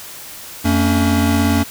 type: tone cluster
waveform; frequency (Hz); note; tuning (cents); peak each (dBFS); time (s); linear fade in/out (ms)
square; 88 / 225.7 / 282.3; F2 / A3 / C#4; +14 / +44 / +32; -18; 0.64-1.64; 20
effects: white hiss -34 dBFS RMS until 1.7 s